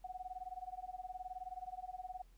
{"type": "tone with tremolo", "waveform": "sine", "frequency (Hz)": 740, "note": "F#5", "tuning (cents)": 0, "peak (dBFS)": -40, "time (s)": [0.04, 2.22], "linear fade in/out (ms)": 5, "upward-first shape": "sine", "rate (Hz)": 19, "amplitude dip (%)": 95, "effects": ["added 42 Hz sine -60 dBFS peak until 2.37 s", "pink hiss -74 dBFS RMS until 2.37 s"]}